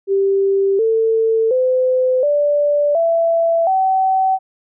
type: tone with pitch steps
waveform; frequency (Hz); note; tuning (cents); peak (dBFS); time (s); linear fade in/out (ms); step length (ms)
sine; 392 / 447.7 / 511.3 / 584 / 666.9 / 761.7; G4 / A4 / C5 / D5 / E5 / G5; 0 / +30 / -40 / -10 / +20 / -50; -12; 0.07-4.39; 50; 720
effects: none